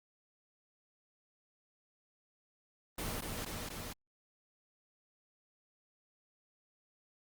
pink noise with echo, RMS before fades -38 dBFS, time 2.98-3.21 s, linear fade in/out 5 ms, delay 240 ms, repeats 3, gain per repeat -2 dB, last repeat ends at 3.93 s, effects Opus 24 kbps

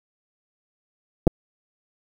clicks, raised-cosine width 2 ms, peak -3 dBFS, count 2, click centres 1.27 / 1.276 s, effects 7-bit

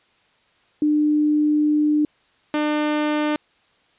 sine / sawtooth tone pair in turn, 300 / 300 Hz, D4 / D4, +37 / +37 cents, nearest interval unison, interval 0 cents, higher neither, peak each -15 dBFS, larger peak neither, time 0.82-2.05 / 2.54-3.36 s, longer first, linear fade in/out 2 ms, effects white hiss -60 dBFS RMS until 3.98 s + resampled to 8000 Hz

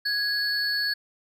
triangle tone pair together, 1661 / 4425 Hz, G#6 / C#8, 0 / -4 cents, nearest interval octave + perfect fourth, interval 1696 cents, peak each -25 dBFS, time 0.05-0.94 s, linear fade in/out 10 ms, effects none

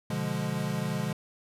square chord, B diminished seventh, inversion none, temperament equal, 123.47 / 146.83 / 174.61 / 207.7 Hz, B2 / D3 / F3 / Ab3, 0 / 0 / 0 / 0 cents, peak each -37 / -34 / -35 / -35 dBFS, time 0.1-1.13 s, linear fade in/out 5 ms, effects resampled to 32000 Hz

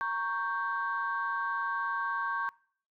sine chord, G diminished, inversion first, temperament equal, 932.3 / 1108.7 / 1568 Hz, Bb5 / Db6 / G6, 0 / 0 / 0 cents, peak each -36 / -32 / -33 dBFS, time 0.01-2.49 s, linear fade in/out 0 ms, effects noise-tail reverb RT60 0.5 s tail -23 dB re dry + tanh soft clip ceiling -21 dBFS

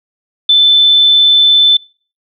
sine tone, 3523 Hz, A7, 1 cent sharp, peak -4 dBFS, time 0.49-1.77 s, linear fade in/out 5 ms, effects noise-tail reverb RT60 0.4 s tail -24 dB re dry

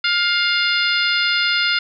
harmonic tone, 705 Hz, F5, 16 cents sharp, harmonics 2 / 3 / 4 / 5 / 6 / 7, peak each -20 / -22 / -23 / -24 / -25 / -25 dBFS, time 0.04-1.79 s, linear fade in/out 5 ms, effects none

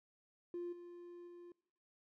triangle tone with level steps, 349.2 Hz, F4, in tune, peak -37 / -48 / -50 dBFS, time 0.54-1.52 s, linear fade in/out 2 ms, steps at 0.72 / 1.27 s, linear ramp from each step 10 ms, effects noise-tail reverb RT60 0.9 s tail -24 dB re dry + tanh soft clip ceiling -37 dBFS

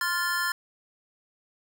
square chord, F major, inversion second, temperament just, 1047.7 / 1396.9 / 1746.1 Hz, C6 / F6 / A6, +2 / 0 / -14 cents, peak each -33 / -31 / -29 dBFS, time 0.01-0.52 s, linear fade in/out 2 ms, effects none

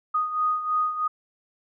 sine beating tone pair, 1241 / 1244.1 Hz, D#6 / D#6, -5 / -1 cents, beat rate 3.1 Hz, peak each -23 / -29 dBFS, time 0.14-1.08 s, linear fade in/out 10 ms, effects none

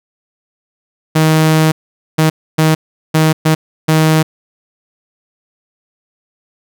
sawtooth tone bursts at uneven times, 157.6 Hz, D#3, 23 cents sharp, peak -4 dBFS, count 6, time 1.15-1.72 / 2.18-2.3 / 2.58-2.75 / 3.14-3.33 / 3.45-3.55 / 3.88-4.23 s, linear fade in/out 10 ms, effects none

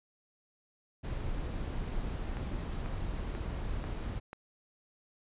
brown noise, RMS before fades -36 dBFS, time 1.03-4.2 s, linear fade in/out 20 ms
click train, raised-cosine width 0.5 ms, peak -28 dBFS, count 5, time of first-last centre 2.37-4.331 s, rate 2.04 Hz
effects resampled to 8000 Hz

